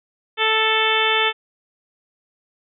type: harmonic tone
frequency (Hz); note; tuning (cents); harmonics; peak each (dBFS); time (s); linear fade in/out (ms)
440; A4; 0; 1 / 2 / 3 / 4 / 5 / 6 / 7 / 8; -24 / -24 / -24 / -24 / -24 / -24 / -24 / -24; 0.37-1.33; 50
effects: none

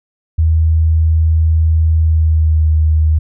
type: tone with pitch glide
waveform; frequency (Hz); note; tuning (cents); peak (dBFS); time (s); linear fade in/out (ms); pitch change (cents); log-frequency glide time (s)
sine; 80.1 to 78.13; E2 to D#2; -49 to +8; -8; 0.38-3.19; 10; -43; 2-2.72
effects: none

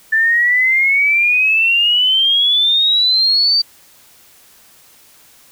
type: exponential sweep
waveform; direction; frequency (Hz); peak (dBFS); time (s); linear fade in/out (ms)
sine; up; 1760 to 4658; -10; 0.12-3.62; 10
effects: white hiss -47 dBFS RMS until 5.51 s

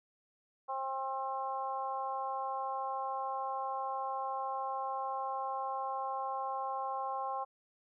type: harmonic tone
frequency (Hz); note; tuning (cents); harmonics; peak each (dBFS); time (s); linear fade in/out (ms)
266.6; C4; +33; 2 / 3 / 4 / 5; -43 / -37 / -38 / -49; 0.68-7.45; 20
effects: none

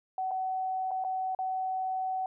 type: tone with dropouts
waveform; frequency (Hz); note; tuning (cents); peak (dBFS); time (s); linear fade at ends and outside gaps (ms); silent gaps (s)
sine; 753; F#5; +30; -29; 0.18-2.26; 2; 0.31-0.314 / 0.909-0.914 / 1.04-1.047 / 1.349-1.389
effects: none

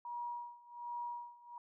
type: tone with tremolo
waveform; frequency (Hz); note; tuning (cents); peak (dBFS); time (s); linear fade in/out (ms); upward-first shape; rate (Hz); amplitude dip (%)
sine; 957; A#5; +45; -38; 0.05-1.58; 2; sine; 1.3; 90
effects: none

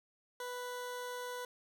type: tone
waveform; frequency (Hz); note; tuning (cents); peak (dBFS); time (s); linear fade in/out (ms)
20% pulse; 493.9; B4; 0; -35; 0.4-1.45; 2
effects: none

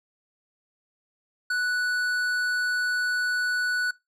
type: tone with tanh clipping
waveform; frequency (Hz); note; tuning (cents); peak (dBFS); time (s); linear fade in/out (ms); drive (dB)
sine; 1480; F#6; 0; -25; 1.5-3.91; 5; 12
effects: noise-tail reverb RT60 0.2 s tail -21 dB re dry

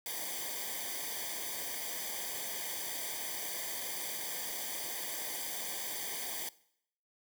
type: noise with comb filter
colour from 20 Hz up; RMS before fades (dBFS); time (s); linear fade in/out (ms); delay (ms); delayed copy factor
white; -39; 0.06-6.49; 2; 0.74; -1
effects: noise-tail reverb RT60 0.7 s tail -20 dB re dry

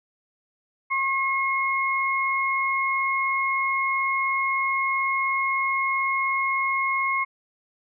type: tone pair together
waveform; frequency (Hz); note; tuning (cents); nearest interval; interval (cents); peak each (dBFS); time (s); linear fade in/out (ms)
sine; 1081 / 2158; C#6 / C#7; -44 / -47; octave; 1197; -24; 0.9-7.25; 20
effects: none

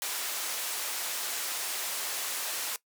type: band-pass noise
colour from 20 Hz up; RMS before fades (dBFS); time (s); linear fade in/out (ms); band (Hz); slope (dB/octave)
white; -34; 0.02-2.76; 0; 490 to 14000; 12
effects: noise-tail reverb RT60 0.1 s tail -19 dB re dry

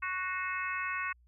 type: harmonic tone with a mistuned harmonic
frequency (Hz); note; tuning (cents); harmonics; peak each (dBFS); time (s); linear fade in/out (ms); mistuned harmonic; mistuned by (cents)
370; F#4; 0; 3 / 4 / 5 / 6 / 7; -37 / -38 / -39 / -40 / -40; 0.02-1.13; 10; 6; -44
effects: added 60 Hz sine -60 dBFS peak until 1.27 s

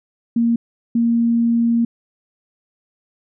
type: tone bursts at uneven times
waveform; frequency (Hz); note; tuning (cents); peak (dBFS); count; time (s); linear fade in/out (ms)
sine; 233.1; A#3; 0; -13; 2; 0.36-0.56 / 0.95-1.85; 5
effects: none

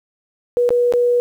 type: tone with dropouts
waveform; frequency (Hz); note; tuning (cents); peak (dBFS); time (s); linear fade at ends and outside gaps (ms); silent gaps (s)
sine; 485.3; B4; -30; -12; 0.57-1.2; 0; 0.691-0.705 / 0.924-0.937
effects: 8-bit

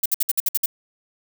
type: noise bursts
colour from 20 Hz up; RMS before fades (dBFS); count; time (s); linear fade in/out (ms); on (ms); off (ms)
violet; -19; 8; 0.03-0.66; 5; 28; 58
effects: none

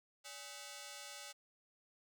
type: ring-modulated tone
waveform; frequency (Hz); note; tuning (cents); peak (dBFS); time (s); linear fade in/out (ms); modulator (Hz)
5% pulse; 699; F5; +1; -34; 0.24-1.33; 20; 126
effects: none

